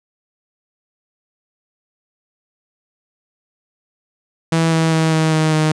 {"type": "tone with pitch steps", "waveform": "sawtooth", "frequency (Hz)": [163.7, 162.01, 160.33, 158.67, 157.03, 155.41], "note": ["E3", "E3", "E3", "D#3", "D#3", "D#3"], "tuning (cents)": [-12, -30, -48, 34, 16, -2], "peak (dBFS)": -9, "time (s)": [4.52, 5.72], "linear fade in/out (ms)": 5, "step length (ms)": 200, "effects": ["resampled to 22050 Hz"]}